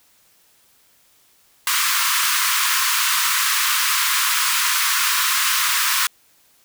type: high-pass noise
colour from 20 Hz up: pink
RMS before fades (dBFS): -19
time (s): 1.67-6.07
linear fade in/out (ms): 2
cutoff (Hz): 990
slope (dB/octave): 96
effects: white hiss -57 dBFS RMS until 6.64 s